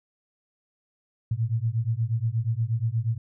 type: beating tone pair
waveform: sine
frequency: 110 / 118.4 Hz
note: A2 / A#2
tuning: 0 / +27 cents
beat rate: 8.4 Hz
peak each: -26 dBFS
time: 1.31-3.18 s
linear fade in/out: 5 ms
effects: none